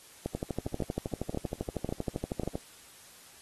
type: two click trains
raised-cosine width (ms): 2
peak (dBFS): -18 / -19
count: 29 / 5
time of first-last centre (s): 0.35-2.555 / 0.26-2.434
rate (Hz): 12.7 / 1.84
effects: white hiss -54 dBFS RMS until 3.41 s + AAC 32 kbps